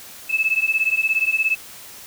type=beating tone pair; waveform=sine; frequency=2603 / 2620 Hz; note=E7 / E7; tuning=-22 / -11 cents; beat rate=17 Hz; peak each=-20 dBFS; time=0.29-1.56 s; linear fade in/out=20 ms; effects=white hiss -40 dBFS RMS until 2.06 s